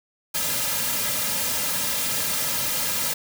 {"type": "noise with comb filter", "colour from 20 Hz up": "white", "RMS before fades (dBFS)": -25, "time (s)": [0.34, 3.14], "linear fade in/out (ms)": 10, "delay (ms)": 2.7, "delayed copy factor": -0.95, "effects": []}